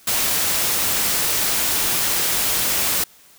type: noise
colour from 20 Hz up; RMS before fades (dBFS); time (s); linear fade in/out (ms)
white; -20; 0.07-3.04; 5
effects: white hiss -50 dBFS RMS until 3.38 s